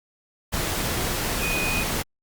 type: tone in noise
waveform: sine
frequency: 2489 Hz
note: D#7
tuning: in tune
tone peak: -26 dBFS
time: 1.41-1.84 s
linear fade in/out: 20 ms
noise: pink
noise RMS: -26 dBFS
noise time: 0.52-2.03 s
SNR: -3 dB
effects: Opus 48 kbps